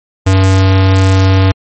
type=tone; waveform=square; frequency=95.3 Hz; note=G2; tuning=48 cents flat; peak=-6 dBFS; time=0.26-1.52 s; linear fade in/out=10 ms; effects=MP3 32 kbps